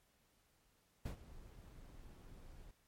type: noise with ADSR envelope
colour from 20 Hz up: brown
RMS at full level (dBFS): -39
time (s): 1.05-2.71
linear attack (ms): 9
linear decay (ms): 98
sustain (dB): -17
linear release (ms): 3
effects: pink hiss -75 dBFS RMS until 2.87 s + MP3 64 kbps